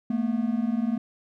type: tone pair together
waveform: triangle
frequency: 220 / 240.3 Hz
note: A3 / B3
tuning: 0 / -47 cents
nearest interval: major second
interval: 153 cents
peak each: -24 dBFS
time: 0.1-0.98 s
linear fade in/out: 5 ms
effects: none